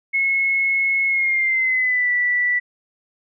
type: tone with pitch glide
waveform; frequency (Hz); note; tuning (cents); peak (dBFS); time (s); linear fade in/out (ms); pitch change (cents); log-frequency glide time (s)
sine; 2180 to 1964.7; C#7 to B6; -29 to -10; -16; 0.13-2.6; 20; -181; 1.07-2.11
effects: none